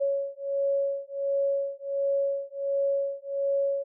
sine beating tone pair, 555 / 556.4 Hz, C#5 / C#5, +2 / +6 cents, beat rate 1.4 Hz, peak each -28 dBFS, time 0-3.84 s, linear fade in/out 20 ms, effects none

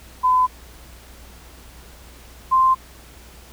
sine tone pair in turn, 1012 / 1044.7 Hz, B5 / C6, +42 / -3 cents, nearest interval minor second, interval 55 cents, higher second, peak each -13 / -12 dBFS, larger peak second, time 0.23-0.47 / 2.51-2.75 s, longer neither, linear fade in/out 20 ms, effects added 60 Hz sine -44 dBFS peak until 3.52 s + pink hiss -46 dBFS RMS until 3.52 s

